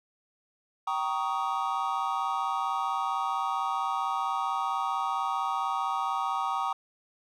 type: chord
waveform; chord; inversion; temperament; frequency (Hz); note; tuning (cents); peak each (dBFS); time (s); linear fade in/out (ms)
triangle; Eb dominant seventh; first; just; 777.8 / 933.4 / 1120.1 / 1244.5; G5 / Bb5 / Db6 / Eb6; -14 / +2 / +18 / 0; -31; 0.87-6.73; 5
effects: none